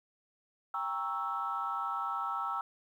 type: chord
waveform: sine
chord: G diminished seventh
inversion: none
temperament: equal with one note detuned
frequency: 792.6 / 932.3 / 1108.7 / 1318.5 Hz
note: G5 / Bb5 / Db6 / Fb6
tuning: +19 / 0 / 0 / 0 cents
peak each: -39 / -39 / -40 / -34 dBFS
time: 0.74-2.61 s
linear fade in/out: 2 ms
effects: tanh soft clip ceiling -23 dBFS + 11-bit